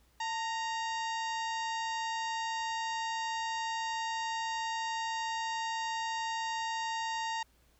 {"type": "harmonic tone with a mistuned harmonic", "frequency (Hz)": 932.3, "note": "A#5", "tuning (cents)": 0, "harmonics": [1, 2, 3, 4, 5, 6, 7, 8], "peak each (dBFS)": [-34, -40, -44, -46, -48, -50, -51, -52], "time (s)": [0.2, 7.43], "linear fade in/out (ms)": 5, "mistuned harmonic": 1, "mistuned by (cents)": -64, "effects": ["added 60 Hz sine -67 dBFS peak until 7.79 s", "pink hiss -69 dBFS RMS until 7.79 s"]}